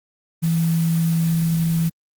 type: tone in noise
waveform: sine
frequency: 164.81 Hz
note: E3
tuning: in tune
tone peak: -16 dBFS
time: 0.42-1.9 s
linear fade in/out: 20 ms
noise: white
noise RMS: -34 dBFS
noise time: 0.42-1.9 s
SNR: +15 dB
effects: Opus 24 kbps